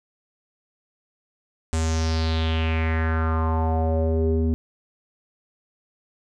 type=tone with low-pass filter sweep; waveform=square; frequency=80.6 Hz; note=E2; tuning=38 cents flat; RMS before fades=-22 dBFS; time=1.73-4.54 s; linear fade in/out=0 ms; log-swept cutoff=8000 to 300 Hz; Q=4.1; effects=none